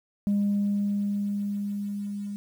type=tone with level ramp; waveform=sine; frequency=203 Hz; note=G#3; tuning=39 cents flat; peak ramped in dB=-19 to -31 dBFS; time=0.27-2.36 s; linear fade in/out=0 ms; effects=tanh soft clip ceiling -19 dBFS + 9-bit